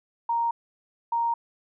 sine tone pair in turn, 932.3 / 932.3 Hz, A#5 / A#5, 0 / 0 cents, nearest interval unison, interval 0 cents, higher neither, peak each -22 dBFS, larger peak neither, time 0.29-0.51 / 1.12-1.34 s, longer neither, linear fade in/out 5 ms, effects none

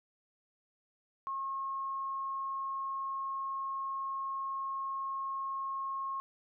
sine tone, 1082 Hz, C#6, 42 cents flat, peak -34 dBFS, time 1.27-6.2 s, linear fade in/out 0 ms, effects none

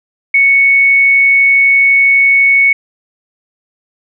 sine tone, 2217 Hz, C#7, in tune, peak -5 dBFS, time 0.34-2.73 s, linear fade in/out 5 ms, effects none

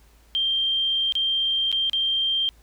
sine tone with dropouts, 3169 Hz, G7, 18 cents sharp, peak -20 dBFS, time 0.35-2.49 s, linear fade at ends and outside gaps 0 ms, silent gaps 1.123-1.153 / 1.716-1.726 / 1.897-1.932 s, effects added 55 Hz sine -52 dBFS peak until 2.62 s + pink hiss -59 dBFS RMS until 2.62 s

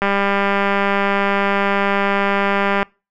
click train, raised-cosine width 0.5 ms, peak -3 dBFS, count 560, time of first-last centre 0.02-2.829 s, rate 199 Hz, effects noise-tail reverb RT60 0.3 s tail -26 dB re dry

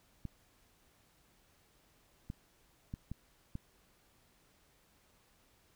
clicks, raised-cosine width 5 ms, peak -28 dBFS, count 5, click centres 0.253 / 2.301 / 2.939 / 3.116 / 3.554 s, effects pink hiss -69 dBFS RMS until 5.75 s

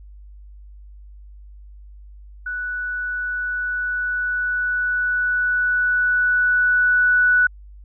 sine tone with level ramp, 1480 Hz, F#6, in tune, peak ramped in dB -24 to -12 dBFS, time 2.46-7.47 s, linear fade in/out 5 ms, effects added 50 Hz sine -39 dBFS peak until 7.84 s

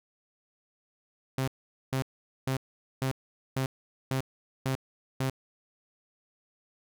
sawtooth tone bursts, 132.3 Hz, C3, 20 cents sharp, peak -23 dBFS, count 8, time 1.38-5.298 s, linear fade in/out 2 ms, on 96 ms, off 450 ms, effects none

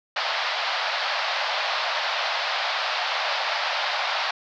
pink band-pass noise, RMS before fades -26 dBFS, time 0.16-4.31 s, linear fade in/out 5 ms, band 610 to 4900 Hz, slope 48 dB/octave, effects none

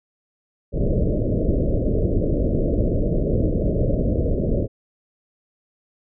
pink low-pass noise, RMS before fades -20 dBFS, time 0.72-4.68 s, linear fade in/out 50 ms, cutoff 620 Hz, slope 96 dB/octave, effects none

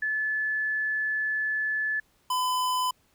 sine / square tone pair in turn, 1730 / 1008.5 Hz, A6 / B5, -30 / +36 cents, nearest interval major sixth, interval 934 cents, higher first, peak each -25 dBFS, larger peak neither, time 0.02-2 / 2.3-2.91 s, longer first, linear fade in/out 5 ms, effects pink hiss -66 dBFS RMS until 3.14 s

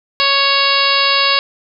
harmonic tone, 555 Hz, C#5, 2 cents sharp, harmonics 1 / 2 / 3 / 4 / 5 / 6 / 7 / 8 / 9, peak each -23 / -17 / -22 / -21 / -18 / -22 / -19 / -18 / -22 dBFS, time 0.2-1.39 s, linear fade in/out 0 ms, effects none

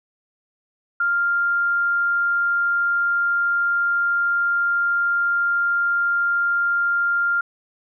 sine tone, 1396.9 Hz, F6, in tune, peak -17 dBFS, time 1-7.41 s, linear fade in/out 5 ms, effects none

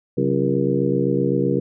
harmonic tone with a mistuned harmonic, 67.8 Hz, C#2, 38 cents flat, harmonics 2 / 3 / 4 / 5 / 6 / 7, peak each -24 / -24 / -24 / -24 / -24 / -24 dBFS, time 0.17-1.6 s, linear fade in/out 10 ms, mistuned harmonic 3, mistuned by -140 cents, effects none

